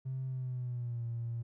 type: tone with pitch glide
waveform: triangle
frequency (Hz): 131.2 to 116.89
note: C3 to A#2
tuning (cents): +5 to +5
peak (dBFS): -31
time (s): 0.05-1.43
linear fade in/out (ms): 20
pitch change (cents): -200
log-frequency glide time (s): 0.26-1.05
effects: tanh soft clip ceiling -32 dBFS